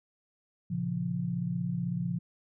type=chord; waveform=sine; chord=Bb minor; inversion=none; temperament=equal; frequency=116.54 / 138.59 / 174.61 Hz; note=Bb2 / Db3 / F3; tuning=0 / 0 / 0 cents; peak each=-37 / -35 / -31 dBFS; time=0.7-2.19 s; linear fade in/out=10 ms; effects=none